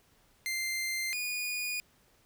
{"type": "tone pair in turn", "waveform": "sawtooth", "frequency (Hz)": [2089, 2455], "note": ["C7", "D#7"], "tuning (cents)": [-3, -24], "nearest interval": "minor third", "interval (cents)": 279, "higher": "second", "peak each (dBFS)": [-28, -29], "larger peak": "first", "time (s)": [[0.46, 1.13], [1.13, 1.8]], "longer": "neither", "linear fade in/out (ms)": 0, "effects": ["pink hiss -66 dBFS RMS until 2.25 s"]}